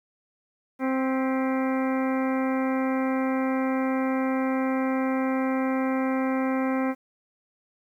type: harmonic tone with a mistuned harmonic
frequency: 262.7 Hz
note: C4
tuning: 7 cents sharp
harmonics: 1 / 2 / 3 / 4 / 5 / 6 / 7 / 8 / 9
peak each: -24 / -30 / -34 / -36 / -38 / -40 / -41 / -42 / -43 dBFS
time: 0.79-6.95 s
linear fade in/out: 50 ms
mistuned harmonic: 7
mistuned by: +85 cents
effects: 10-bit